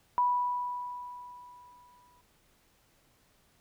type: tone with exponential decay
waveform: sine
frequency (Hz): 983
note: B5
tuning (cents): -8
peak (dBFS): -22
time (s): 0.18-2.21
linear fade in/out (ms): 0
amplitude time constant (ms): 440
effects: pink hiss -67 dBFS RMS until 3.6 s